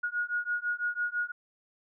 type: beating tone pair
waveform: sine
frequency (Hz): 1441 / 1447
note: F#6 / F#6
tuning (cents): -46 / -39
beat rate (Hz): 6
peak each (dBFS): -32 / -32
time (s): 0.03-1.32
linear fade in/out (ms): 10
effects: none